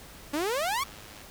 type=exponential sweep; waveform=sawtooth; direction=up; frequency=277.7 to 1167 Hz; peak=-23 dBFS; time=0.33-0.84 s; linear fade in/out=10 ms
type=click train; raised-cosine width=0.2 ms; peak=-32 dBFS; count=74; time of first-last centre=0.52-1.215 s; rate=105 Hz
effects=pink hiss -48 dBFS RMS until 1.3 s